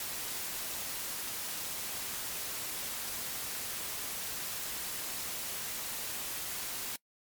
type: noise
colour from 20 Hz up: white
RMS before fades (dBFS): -38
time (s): 0-6.96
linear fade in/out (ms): 2
effects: noise-tail reverb RT60 0.1 s tail -23 dB re dry + MP3 96 kbps